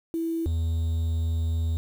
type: tone pair in turn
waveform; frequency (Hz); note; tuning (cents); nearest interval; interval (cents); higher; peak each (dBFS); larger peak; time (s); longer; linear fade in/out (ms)
sine / triangle; 329.6 / 81.83; E4 / E2; 0 / -12; 2 octaves; 2412; first; -25 / -21; second; 0.14-0.46 / 0.46-1.77; second; 0
effects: 8-bit

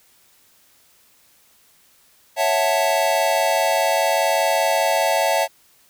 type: chord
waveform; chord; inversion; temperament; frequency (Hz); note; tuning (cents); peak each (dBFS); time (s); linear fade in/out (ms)
square; F# minor seventh; second; equal; 554.4 / 659.3 / 740 / 880; C#5 / E5 / F#5 / A5; 0 / 0 / 0 / 0; -24 / -21 / -25 / -23; 2.36-5.48; 50
effects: white hiss -56 dBFS RMS until 5.89 s

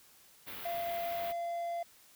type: band-stop noise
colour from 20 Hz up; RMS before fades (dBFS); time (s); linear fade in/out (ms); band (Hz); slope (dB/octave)
white; -44; 0.46-1.33; 20; 3600 to 14000; 24
type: tone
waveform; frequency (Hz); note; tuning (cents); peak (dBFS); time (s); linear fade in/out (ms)
triangle; 686; F5; -31; -32; 0.65-1.83; 5
effects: white hiss -61 dBFS RMS until 2.15 s

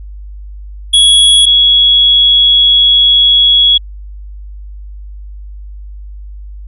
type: tone pair in turn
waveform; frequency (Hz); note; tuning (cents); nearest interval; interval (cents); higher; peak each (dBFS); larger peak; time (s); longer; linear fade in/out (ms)
square / sine; 3347 / 3347; G#7 / G#7; +13 / +13; unison; 0; neither; -4; neither; 0.93-1.46 / 1.46-3.78; second; 10
effects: added 50 Hz sine -25 dBFS peak until 6.67 s + resampled to 32000 Hz

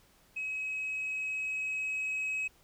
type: tone with level ramp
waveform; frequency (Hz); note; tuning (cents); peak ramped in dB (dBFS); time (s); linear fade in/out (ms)
sine; 2553; D#7; +44; -32 to -28; 0.36-2.48; 10
effects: tanh soft clip ceiling -30 dBFS + pink hiss -64 dBFS RMS until 2.63 s

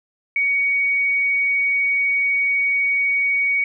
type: tone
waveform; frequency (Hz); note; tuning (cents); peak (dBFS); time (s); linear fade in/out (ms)
sine; 2244; C#7; +21; -16; 0.36-3.64; 2
effects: none

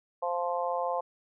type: harmonic tone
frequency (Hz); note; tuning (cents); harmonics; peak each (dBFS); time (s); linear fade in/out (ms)
174.61; F3; 0; 3 / 4 / 5 / 6; -32 / -33 / -34 / -35; 0.22-1.01; 10
effects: none

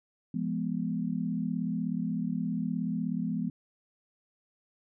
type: chord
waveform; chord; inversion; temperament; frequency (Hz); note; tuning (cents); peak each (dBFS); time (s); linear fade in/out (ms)
sine; F diminished; none; equal with one note detuned; 171.02 / 207.7 / 246.9; F3 / Ab3 / Cb4; -36 / 0 / 0; -33; 0.34-3.5; 5
effects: none

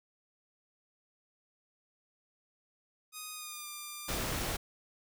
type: tone with pitch glide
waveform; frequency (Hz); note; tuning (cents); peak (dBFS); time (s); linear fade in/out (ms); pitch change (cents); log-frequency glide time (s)
5% pulse; 1244.5 to 1193.8; D#6 to D6; 0 to +28; -30; 3.12-4.21; 50; -72; 3.33-3.67
type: noise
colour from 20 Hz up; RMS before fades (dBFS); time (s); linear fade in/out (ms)
pink; -35; 4.08-4.57; 10
effects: none

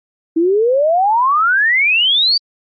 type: exponential sweep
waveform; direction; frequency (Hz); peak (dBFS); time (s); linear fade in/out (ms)
sine; up; 316.2 to 4699; -10; 0.36-2.38; 10
effects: Opus 48 kbps

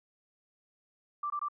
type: tone bursts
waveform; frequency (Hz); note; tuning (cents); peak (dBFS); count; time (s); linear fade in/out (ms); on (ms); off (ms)
sine; 1174.7; D6; 0; -31; 3; 1.23-1.485; 5; 71; 21
effects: none

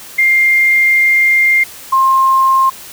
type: tone pair in turn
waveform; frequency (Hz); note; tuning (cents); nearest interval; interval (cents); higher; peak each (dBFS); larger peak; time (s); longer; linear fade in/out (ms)
sine; 2109 / 1061.5; C7 / C6; +13 / +25; octave; 1188; first; -7; neither; 0.18-1.64 / 1.92-2.7; first; 10
effects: white hiss -33 dBFS RMS until 2.92 s

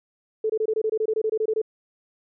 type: tone bursts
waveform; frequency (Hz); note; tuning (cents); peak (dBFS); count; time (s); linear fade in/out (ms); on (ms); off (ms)
sine; 437.1; A4; -11; -20; 15; 0.44-1.617; 5; 57; 23
effects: none

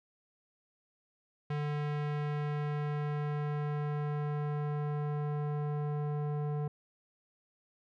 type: tone with low-pass filter sweep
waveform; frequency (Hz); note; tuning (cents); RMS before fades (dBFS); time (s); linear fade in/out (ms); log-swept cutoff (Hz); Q
square; 147.8; D3; +11; -34; 1.5-6.68; 5; 2600 to 820; 0.89
effects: none

